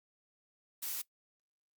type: noise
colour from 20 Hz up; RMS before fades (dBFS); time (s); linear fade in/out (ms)
blue; -38; 0.82-1.02; 10
effects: noise-tail reverb RT60 0.1 s tail -19 dB re dry + Opus 48 kbps